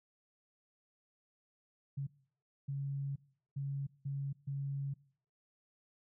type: tone bursts at uneven times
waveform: sine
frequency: 139 Hz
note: C#3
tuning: 5 cents sharp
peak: -35 dBFS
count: 5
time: 1.97-2.07 / 2.68-3.16 / 3.56-3.87 / 4.05-4.33 / 4.47-4.94 s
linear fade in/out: 10 ms
effects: noise-tail reverb RT60 0.6 s tail -22 dB re dry